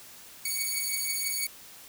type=beating tone pair; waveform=5% pulse; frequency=2234 / 2240.1 Hz; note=C#7 / C#7; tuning=+13 / +18 cents; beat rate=6.1 Hz; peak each=-23 / -21 dBFS; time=0.45-1.47 s; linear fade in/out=5 ms; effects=white hiss -49 dBFS RMS until 1.88 s